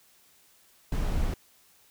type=noise; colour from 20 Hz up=brown; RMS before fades=-27 dBFS; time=0.92-1.34 s; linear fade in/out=2 ms; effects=white hiss -61 dBFS RMS until 1.9 s